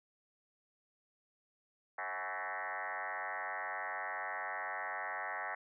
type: tone with frequency modulation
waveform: sine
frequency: 1318.5 Hz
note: E6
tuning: in tune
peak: -37 dBFS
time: 1.98-5.55 s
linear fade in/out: 5 ms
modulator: 95.9 Hz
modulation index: 7
effects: none